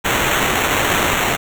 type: noise with sample-and-hold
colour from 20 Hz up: blue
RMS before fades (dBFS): -17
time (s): 0.04-1.37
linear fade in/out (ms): 20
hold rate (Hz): 4900
effects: none